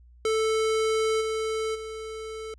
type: tone with level steps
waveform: square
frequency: 440 Hz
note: A4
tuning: in tune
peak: -23 / -27 / -35 dBFS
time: 0.25-2.54 s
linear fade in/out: 2 ms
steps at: 1.2 / 1.74 s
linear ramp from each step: 20 ms
effects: added 60 Hz sine -50 dBFS peak until 2.58 s + resampled to 22050 Hz